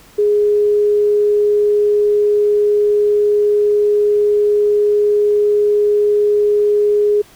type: tone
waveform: sine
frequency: 415.3 Hz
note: G#4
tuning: in tune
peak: -10 dBFS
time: 0.18-7.22 s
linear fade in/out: 10 ms
effects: pink hiss -45 dBFS RMS until 7.35 s